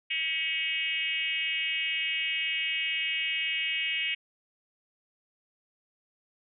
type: tone with frequency modulation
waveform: sine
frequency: 2552 Hz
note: D#7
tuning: 43 cents sharp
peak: -27 dBFS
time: 0.1-4.15 s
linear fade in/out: 10 ms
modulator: 311 Hz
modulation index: 1.6
effects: none